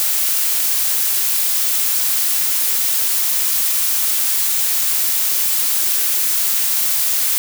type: noise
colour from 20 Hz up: blue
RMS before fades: -17 dBFS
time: 0-7.38 s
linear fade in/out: 0 ms
effects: none